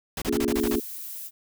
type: noise bursts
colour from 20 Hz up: pink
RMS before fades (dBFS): -31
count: 8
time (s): 0.17-0.757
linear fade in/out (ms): 2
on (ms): 48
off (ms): 29
type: chord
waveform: sine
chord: Bb minor seventh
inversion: none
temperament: just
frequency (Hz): 233.1 / 279.7 / 349.6 / 419.5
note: Bb3 / Db4 / F4 / Ab4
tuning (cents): 0 / +16 / +2 / +17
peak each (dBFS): -28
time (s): 0.27-0.8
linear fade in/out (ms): 5
type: noise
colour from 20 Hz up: violet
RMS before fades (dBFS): -37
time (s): 0.54-1.31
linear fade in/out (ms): 50
effects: none